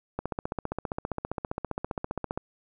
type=click train; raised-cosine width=1 ms; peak=-16 dBFS; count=34; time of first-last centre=0.19-2.375 s; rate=15.1 Hz; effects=none